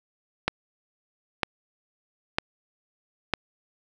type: click train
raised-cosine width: 0.3 ms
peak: -6 dBFS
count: 4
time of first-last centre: 0.48-3.337 s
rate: 1.05 Hz
effects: none